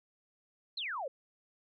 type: exponential sweep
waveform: sine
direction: down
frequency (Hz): 4316 to 493.9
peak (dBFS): -35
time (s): 0.77-1.08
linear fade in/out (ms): 5
effects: none